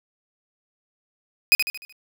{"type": "tone with echo", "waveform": "30% pulse", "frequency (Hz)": 2500, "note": "D#7", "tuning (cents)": 8, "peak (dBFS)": -9, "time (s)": [1.52, 1.55], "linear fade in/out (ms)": 0, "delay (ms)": 75, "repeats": 5, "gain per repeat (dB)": -7, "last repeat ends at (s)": 1.925, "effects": []}